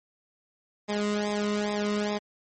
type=tone with flanger; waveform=sawtooth; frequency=207.7 Hz; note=G#3; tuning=in tune; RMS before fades=-28 dBFS; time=0.88-2.19 s; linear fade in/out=20 ms; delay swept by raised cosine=0.68 to 1.25 ms; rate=2.4 Hz; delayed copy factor=-0.8; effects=MP3 32 kbps